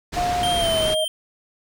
pink low-pass noise, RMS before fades -28 dBFS, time 0.12-0.95 s, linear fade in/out 20 ms, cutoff 6600 Hz, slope 12 dB/octave
sine tone with pitch glide, 712 to 627 Hz, F5 to D#5, +33 to +13 cents, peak -20 dBFS, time 0.16-1.05 s, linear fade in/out 10 ms, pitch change -220 cents, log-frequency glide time 0.49-0.84 s
square tone with vibrato, 3136 Hz, G7, in tune, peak -24 dBFS, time 0.43-1.08 s, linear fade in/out 2 ms, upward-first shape sine, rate 2.4 Hz, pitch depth 34 cents each way
effects none

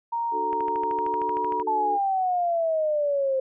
sine tone with pitch glide, 932.3 to 955.7 Hz, A#5 to A#5, 0 to +43 cents, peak -24 dBFS, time 0.12-1.63 s, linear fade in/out 10 ms, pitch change +43 cents, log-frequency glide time 0.85-1.46 s
sine chord, D major, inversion none, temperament equal with one note detuned, 300.4 / 370 / 440 Hz, D4 / F#4 / A4, +39 / 0 / 0 cents, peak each -37 / -34 / -31 dBFS, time 0.31-1.99 s, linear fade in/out 50 ms
click train, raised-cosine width 0.5 ms, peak -23 dBFS, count 15, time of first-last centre 0.53-1.599 s, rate 13.1 Hz
sine exponential sweep, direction down, 881 to 523.3 Hz, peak -21 dBFS, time 1.67-3.4 s, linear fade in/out 5 ms
effects none

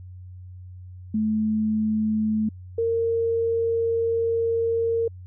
sine tone pair in turn, 216.3 / 459.2 Hz, A3 / A#4, -29 / -26 cents, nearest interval octave + minor second, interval 1303 cents, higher second, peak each -20 dBFS, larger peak neither, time 1.14-2.49 / 2.78-5.08 s, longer second, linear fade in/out 5 ms, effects added 91 Hz sine -38 dBFS peak until 5.26 s

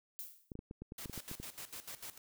violet noise with exponential decay, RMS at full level -42 dBFS, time 0.19-0.54 s, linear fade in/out 0 ms, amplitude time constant 74 ms
clicks, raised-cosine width 3 ms, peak -32 dBFS, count 11, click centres 0.518 / 0.554 / 0.591 / 0.711 / 0.82 / 0.921 / 1.058 / 1.097 / 1.177 / 1.314 / 1.4 s
white noise with tremolo, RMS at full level -46 dBFS, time 0.98-2.18 s, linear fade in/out 5 ms, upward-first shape square, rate 6.7 Hz, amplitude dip 80%
effects none

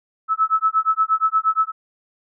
sine tone with tremolo, 1303 Hz, E6, 20 cents flat, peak -12 dBFS, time 0.28-1.72 s, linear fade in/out 50 ms, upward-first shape sine, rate 8.5 Hz, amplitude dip 100%, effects none

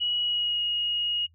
sine tone with pitch glide, 2917 to 2879 Hz, F#7 to F#7, -25 to -48 cents, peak -24 dBFS, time 0-1.27 s, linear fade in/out 20 ms, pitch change -23 cents, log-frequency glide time 0.21-0.63 s, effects noise-tail reverb RT60 0.1 s tail -26 dB re dry + added 83 Hz sine -57 dBFS peak until 1.34 s

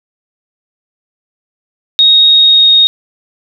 sine tone with pitch glide, 3749 to 3727 Hz, A#7 to A#7, +9 to -1 cents, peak -3 dBFS, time 1.99-2.87 s, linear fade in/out 0 ms, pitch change -10 cents, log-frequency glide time 2.3-2.72 s, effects none

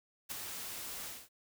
white noise with ADSR envelope, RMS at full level -37 dBFS, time 0.29-1.29 s, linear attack 27 ms, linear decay 4 ms, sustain -6 dB, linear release 230 ms, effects none

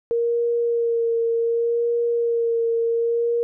sine tone with vibrato, 466.2 Hz, A#4, in tune, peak -18 dBFS, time 0.11-3.43 s, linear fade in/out 0 ms, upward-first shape sine, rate 0.67 Hz, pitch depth 20 cents each way, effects none

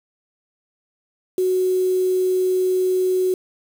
sine tone with quantisation, 370 Hz, F#4, in tune, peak -16 dBFS, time 1.38-3.34 s, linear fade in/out 2 ms, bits 6, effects none

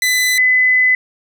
sawtooth / sine tone pair in turn, 2005 / 2013 Hz, B6 / B6, +26 / +33 cents, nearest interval unison, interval 7 cents, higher second, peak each -9 dBFS, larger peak neither, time 0.02-0.38 / 0.38-0.95 s, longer second, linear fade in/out 2 ms, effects none

